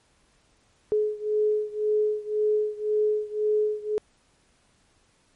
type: beating tone pair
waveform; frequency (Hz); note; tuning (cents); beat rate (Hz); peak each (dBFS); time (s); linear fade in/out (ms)
sine; 424 / 425.9; G#4 / G#4; +36 / +44; 1.9; -24 / -26; 0.92-3.98; 0
effects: pink hiss -64 dBFS RMS until 5.35 s + MP3 48 kbps